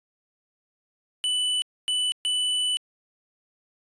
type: tone bursts at uneven times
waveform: square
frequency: 2984 Hz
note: F#7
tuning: 14 cents sharp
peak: -23 dBFS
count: 3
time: 1.24-1.62 / 1.88-2.12 / 2.25-2.77 s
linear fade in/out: 0 ms
effects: resampled to 22050 Hz